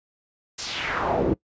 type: noise with band-pass filter sweep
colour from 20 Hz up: brown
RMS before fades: -25 dBFS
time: 0.58-1.34 s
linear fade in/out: 10 ms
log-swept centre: 6700 to 290 Hz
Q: 2.3
effects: noise-tail reverb RT60 0.1 s tail -22 dB re dry + resampled to 16000 Hz